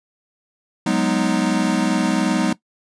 square chord, G# minor seventh, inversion third, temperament equal, 185 / 207.7 / 246.9 / 311.1 Hz, F#3 / G#3 / B3 / D#4, 0 / 0 / 0 / 0 cents, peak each -23 dBFS, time 0.86-2.53 s, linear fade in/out 5 ms, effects noise-tail reverb RT60 0.1 s tail -18 dB re dry + resampled to 22050 Hz

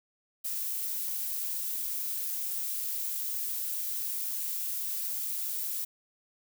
violet noise with amplitude modulation, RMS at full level -32 dBFS, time 0.44-5.85 s, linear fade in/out 10 ms, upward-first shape sine, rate 282 Hz, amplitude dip 35%, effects none

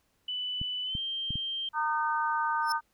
sine tone with pitch glide, 2987 to 3150 Hz, F#7 to G7, +16 to +8 cents, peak -31 dBFS, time 0.28-1.69 s, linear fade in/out 5 ms, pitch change +92 cents, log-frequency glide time 0.84-0.99 s
clicks, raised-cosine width 5 ms, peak -24 dBFS, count 4, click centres 0.615 / 0.952 / 1.306 / 1.356 s
harmonic tone, 305.8 Hz, D#4, 30 cents flat, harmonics 3 / 4 / 5, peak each -29 / -31 / -33 dBFS, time 1.73-2.81 s, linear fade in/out 50 ms
40% pulse tone with exponential growth, 5290 Hz, E8, 5 cents sharp, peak -27 dBFS, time 2.62-2.72 s, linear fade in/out 1 ms, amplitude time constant 21 ms
effects pink hiss -72 dBFS RMS until 2.93 s

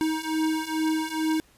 square beating tone pair, 314.4 / 316.7 Hz, D#4 / D#4, +18 / +31 cents, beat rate 2.3 Hz, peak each -29 / -27 dBFS, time 0.01-1.4 s, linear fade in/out 0 ms, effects pink hiss -59 dBFS RMS until 1.57 s + resampled to 32000 Hz

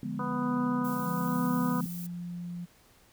sine chord, D diminished seventh, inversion none, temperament equal, 146.83 / 174.61 / 207.7 / 246.9 Hz, D3 / F3 / Ab3 / Cb4, 0 / 0 / 0 / 0 cents, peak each -39 / -40 / -36 / -36 dBFS, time 0.03-1.86 s, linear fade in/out 2 ms
harmonic tone, 248 Hz, B3, 7 cents sharp, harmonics 1 / 2 / 3 / 4 / 5 / 6, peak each -31 / -40 / -46 / -36 / -37 / -45 dBFS, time 0.19-1.81 s, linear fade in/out 5 ms
violet noise, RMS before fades -44 dBFS, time 0.84-2.07 s, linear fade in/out 10 ms
sine tone, 174.61 Hz, F3, in tune, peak -35 dBFS, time 1.05-2.66 s, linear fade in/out 20 ms
effects pink hiss -61 dBFS RMS until 3.12 s

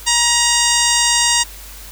harmonic tone with a mistuned harmonic, 948 Hz, A#5, 29 cents sharp, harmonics 1 / 2 / 3 / 4 / 5 / 6 / 7 / 8 / 9, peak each -21 / -21 / -21 / -21 / -21 / -21 / -21 / -21 / -21 dBFS, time 0.06-1.44 s, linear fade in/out 20 ms, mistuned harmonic 4, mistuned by -39 cents, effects added 50 Hz sine -36 dBFS peak until 1.91 s + white hiss -37 dBFS RMS until 1.91 s

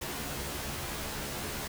pink noise with comb filter, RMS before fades -37 dBFS, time 0.01-1.68 s, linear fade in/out 10 ms, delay 14 ms, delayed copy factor +0.9, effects none

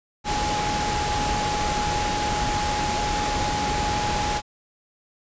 sine tone in noise, 836 Hz, G#5, 11 cents sharp, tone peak -25 dBFS, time 0.24-4.42 s, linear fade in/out 50 ms, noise pink, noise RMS -26 dBFS, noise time 0.24-4.42 s, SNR -2 dB, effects resampled to 16000 Hz

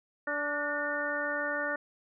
harmonic tone with a mistuned harmonic, 291.5 Hz, D4, 13 cents flat, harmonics 1 / 2 / 3 / 4 / 5 / 6, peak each -41 / -35 / -43 / -40 / -34 / -35 dBFS, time 0.27-1.76 s, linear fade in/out 5 ms, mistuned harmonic 6, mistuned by +56 cents, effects none

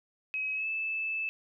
sine tone with pitch glide, 2549 to 2625 Hz, D#7 to E7, +41 to -8 cents, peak -30 dBFS, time 0.34-1.29 s, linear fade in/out 0 ms, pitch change +51 cents, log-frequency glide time 0.54-0.68 s, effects none

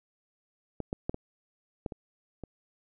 clicks, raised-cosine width 2 ms, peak -20 / -18 / -16 / -22 / -19 / -25 / -26 dBFS, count 7, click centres 0.803 / 0.929 / 1.095 / 1.144 / 1.862 / 1.922 / 2.437 s, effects none

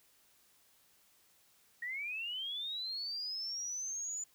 sine linear sweep, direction up, 1864.7 to 7040 Hz, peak -37 dBFS, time 1.82-4.24 s, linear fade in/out 5 ms, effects white hiss -68 dBFS RMS until 4.34 s

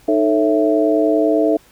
harmonic tone with a mistuned harmonic, 110.2 Hz, A2, 3 cents sharp, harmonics 3 / 4 / 5 / 6, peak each -16 / -18 / -22 / -17 dBFS, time 0.08-1.57 s, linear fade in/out 5 ms, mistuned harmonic 3, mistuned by -120 cents, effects pink hiss -50 dBFS RMS until 1.71 s

